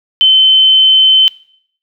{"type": "tone", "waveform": "sine", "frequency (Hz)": 3070, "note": "G7", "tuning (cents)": -37, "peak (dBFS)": -4, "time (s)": [0.21, 1.28], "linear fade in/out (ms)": 0, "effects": ["noise-tail reverb RT60 0.6 s tail -21 dB re dry"]}